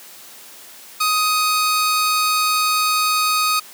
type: tone pair together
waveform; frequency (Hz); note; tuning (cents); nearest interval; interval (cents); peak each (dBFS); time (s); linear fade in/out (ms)
sawtooth; 1252 / 4495; D#6 / C#8; +10 / +23; octave + minor seventh; 2213; -13 / -20; 1-3.6; 10
effects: white hiss -41 dBFS RMS until 3.73 s + high-pass 200 Hz 12 dB/octave